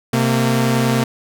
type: tone pair together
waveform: sawtooth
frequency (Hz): 129.6 / 228.6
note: C3 / A#3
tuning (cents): -16 / -34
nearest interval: minor seventh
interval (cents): 982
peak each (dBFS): -13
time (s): 0.13-1.04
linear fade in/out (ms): 5
effects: none